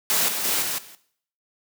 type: noise with level steps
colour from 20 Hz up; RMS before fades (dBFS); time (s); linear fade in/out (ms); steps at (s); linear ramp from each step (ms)
white; -21 / -27 / -23 / -27 / -46; 0.1-0.95; 0; 0.28 / 0.44 / 0.62 / 0.78; 5
effects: noise-tail reverb RT60 0.6 s tail -17 dB re dry + high-pass 150 Hz 12 dB/octave